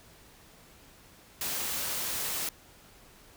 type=noise; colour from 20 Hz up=white; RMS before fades=-33 dBFS; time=1.41-2.49 s; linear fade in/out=2 ms; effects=pink hiss -56 dBFS RMS until 3.36 s